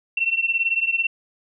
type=beating tone pair; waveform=sine; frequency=2703 / 2721 Hz; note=E7 / F7; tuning=+43 / -46 cents; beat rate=18 Hz; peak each=-21 / -23 dBFS; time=0.17-1.07 s; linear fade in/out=5 ms; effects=none